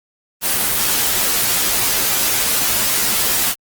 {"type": "noise with comb filter", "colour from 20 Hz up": "white", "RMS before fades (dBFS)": -17, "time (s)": [0.41, 3.55], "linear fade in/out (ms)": 50, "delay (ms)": 12, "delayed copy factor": -1, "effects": ["Opus 24 kbps"]}